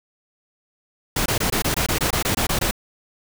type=noise bursts; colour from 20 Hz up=pink; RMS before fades=-21 dBFS; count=13; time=1.16-2.711 s; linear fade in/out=5 ms; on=99 ms; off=22 ms; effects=none